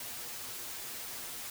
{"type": "noise with comb filter", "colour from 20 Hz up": "white", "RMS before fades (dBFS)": -42, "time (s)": [0, 1.5], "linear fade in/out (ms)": 2, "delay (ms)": 8.4, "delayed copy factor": 1, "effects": []}